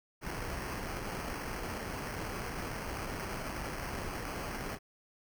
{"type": "noise with sample-and-hold", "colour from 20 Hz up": "pink", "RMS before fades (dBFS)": -39, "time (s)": [0.21, 4.79], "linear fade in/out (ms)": 50, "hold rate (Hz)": 3675, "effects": []}